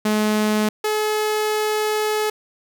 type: tone pair in turn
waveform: sawtooth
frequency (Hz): 213.1 / 427.2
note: G#3 / G#4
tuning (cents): +45 / +49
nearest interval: octave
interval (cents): 1204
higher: second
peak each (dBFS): -13 / -15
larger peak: first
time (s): 0.05-0.69 / 0.84-2.3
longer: second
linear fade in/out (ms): 5
effects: none